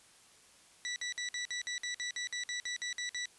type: tone bursts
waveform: 20% pulse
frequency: 1960 Hz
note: B6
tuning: 14 cents flat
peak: -30 dBFS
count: 15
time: 0.85-3.256 s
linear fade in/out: 0 ms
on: 110 ms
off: 54 ms
effects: white hiss -61 dBFS RMS until 3.38 s + resampled to 24000 Hz